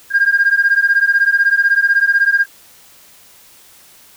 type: beating tone pair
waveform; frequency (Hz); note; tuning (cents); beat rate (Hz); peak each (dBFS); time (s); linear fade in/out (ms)
sine; 1605 / 1621; G6 / G#6; +40 / -42; 16; -12; 0.1-2.46; 50
effects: tanh soft clip ceiling -4 dBFS + white hiss -45 dBFS RMS until 4.16 s